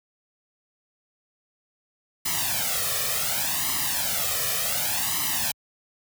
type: noise with flanger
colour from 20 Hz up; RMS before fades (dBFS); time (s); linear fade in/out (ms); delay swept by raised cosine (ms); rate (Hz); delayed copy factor
white; -26; 2.25-5.52; 10; 0.99 to 1.67; 0.68; +1
effects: high-pass 60 Hz 12 dB/octave